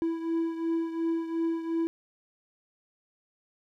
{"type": "beating tone pair", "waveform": "triangle", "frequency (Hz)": [329.6, 332.4], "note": ["E4", "E4"], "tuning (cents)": [0, 15], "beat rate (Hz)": 2.8, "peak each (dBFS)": [-26, -32], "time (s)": [0.02, 1.87], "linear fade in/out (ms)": 0, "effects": []}